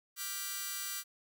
5% pulse chord, G dominant seventh, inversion second, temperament just, 1176 / 1411.2 / 1568 / 1960 Hz, D6 / F6 / G6 / B6, +2 / +18 / 0 / -14 cents, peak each -33 dBFS, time 0.16-1.04 s, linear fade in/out 50 ms, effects none

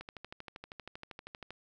click train, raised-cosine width 0.3 ms, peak -28 dBFS, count 20, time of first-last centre 0.01-1.506 s, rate 12.7 Hz, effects none

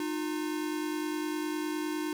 square tone pair together, 305.8 / 355.6 Hz, D#4 / F4, -30 / +31 cents, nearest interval minor third, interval 261 cents, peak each -33 / -37 dBFS, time 0-2.13 s, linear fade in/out 2 ms, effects none

